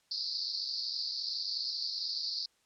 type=band-pass noise; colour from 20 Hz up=pink; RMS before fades=-36 dBFS; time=0.11-2.46 s; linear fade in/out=5 ms; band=4300 to 5000 Hz; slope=96 dB/octave; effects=white hiss -71 dBFS RMS until 2.65 s + low-pass 8000 Hz 12 dB/octave